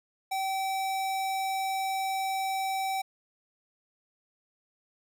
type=tone; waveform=square; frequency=770 Hz; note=G5; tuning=31 cents flat; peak=-29 dBFS; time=0.31-3.02 s; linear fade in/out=10 ms; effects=none